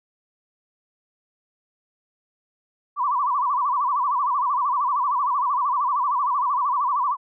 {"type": "tone with vibrato", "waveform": "sine", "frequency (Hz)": 1067, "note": "C6", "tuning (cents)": 34, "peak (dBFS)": -19, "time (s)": [2.96, 7.17], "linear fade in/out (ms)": 50, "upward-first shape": "sine", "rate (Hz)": 13, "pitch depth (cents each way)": 170, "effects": []}